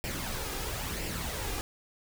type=noise with flanger; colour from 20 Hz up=pink; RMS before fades=-35 dBFS; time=0.04-1.61 s; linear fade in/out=0 ms; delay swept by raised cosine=0.39 to 2.49 ms; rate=1 Hz; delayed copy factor=+0.5; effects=none